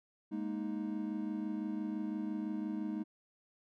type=chord; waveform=triangle; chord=Ab suspended second; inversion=none; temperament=just; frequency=207.7 / 233.6 / 311.5 Hz; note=Ab3 / Bb3 / Eb4; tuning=0 / +4 / +2 cents; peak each=-37 / -40 / -37 dBFS; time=0.31-3.04 s; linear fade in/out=20 ms; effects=none